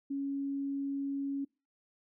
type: tone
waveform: sine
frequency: 277.5 Hz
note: C#4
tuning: 2 cents sharp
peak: -32 dBFS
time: 0.1-1.45 s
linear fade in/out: 10 ms
effects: noise-tail reverb RT60 0.3 s tail -25 dB re dry